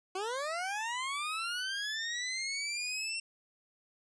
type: linear sweep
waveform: 20% pulse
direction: up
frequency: 362.8 to 2725 Hz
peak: -29 dBFS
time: 0.15-3.2 s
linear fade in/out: 5 ms
effects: resampled to 22050 Hz